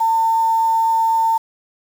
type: tone with quantisation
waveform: sine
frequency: 902 Hz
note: A5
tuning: 43 cents sharp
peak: -13 dBFS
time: 0-1.38 s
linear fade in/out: 10 ms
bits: 6
effects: none